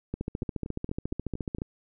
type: two click trains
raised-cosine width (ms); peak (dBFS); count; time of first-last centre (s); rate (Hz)
3; -23 / -18; 6 / 22; 0.43-1.585 / 0.14-1.619; 4.33 / 14.2
effects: none